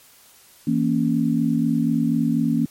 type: chord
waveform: sine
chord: A# diminished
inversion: second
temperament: equal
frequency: 164.81 / 233.1 / 277.2 Hz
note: E3 / A#3 / C#4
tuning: 0 / 0 / 0 cents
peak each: -23 / -20 / -22 dBFS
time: 0.67-2.66 s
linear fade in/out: 5 ms
effects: white hiss -51 dBFS RMS until 2.7 s + MP3 64 kbps